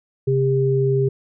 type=tone pair together; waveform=sine; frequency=133.6 / 400.3 Hz; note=C3 / G4; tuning=+36 / +36 cents; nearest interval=octave + perfect fifth; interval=1900 cents; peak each=-18 dBFS; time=0.27-1.09 s; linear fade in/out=10 ms; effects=none